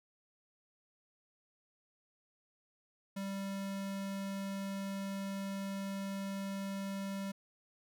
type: tone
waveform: square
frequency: 196 Hz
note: G3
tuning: in tune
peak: -38 dBFS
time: 3.16-7.32 s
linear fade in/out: 10 ms
effects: none